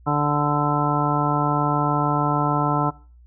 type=harmonic tone; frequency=146.83 Hz; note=D3; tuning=in tune; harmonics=1 / 2 / 3 / 4 / 5 / 6 / 7 / 9; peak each=-23 / -25 / -31 / -31 / -26 / -27 / -26 / -26 dBFS; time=0.06-2.91 s; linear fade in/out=20 ms; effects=noise-tail reverb RT60 0.4 s tail -22 dB re dry + added 60 Hz sine -46 dBFS peak until 3.26 s